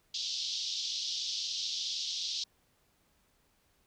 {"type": "band-pass noise", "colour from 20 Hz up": "pink", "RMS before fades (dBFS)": -36, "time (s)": [0.14, 2.44], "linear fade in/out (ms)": 5, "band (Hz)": [3300, 5800], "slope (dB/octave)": 48, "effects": ["pink hiss -71 dBFS RMS until 3.86 s"]}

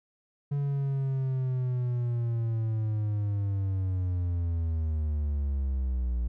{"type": "linear sweep", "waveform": "triangle", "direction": "down", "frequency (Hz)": [143.2, 58.27], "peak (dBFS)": -24, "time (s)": [0.51, 6.28], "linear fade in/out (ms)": 10, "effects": []}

